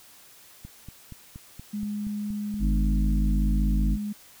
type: click train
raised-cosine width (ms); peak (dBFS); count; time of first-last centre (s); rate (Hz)
5; -28; 9; 0.65-2.541; 4.23
type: tone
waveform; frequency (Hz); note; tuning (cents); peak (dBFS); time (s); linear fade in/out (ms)
sine; 207.7; G#3; 0; -28; 1.73-4.13; 10
type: harmonic tone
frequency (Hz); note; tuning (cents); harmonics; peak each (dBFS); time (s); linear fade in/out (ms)
50.6; G#1; -44; 1 / 3 / 5 / 6; -21 / -31 / -35 / -37; 2.59-3.98; 50
effects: white hiss -52 dBFS RMS until 4.4 s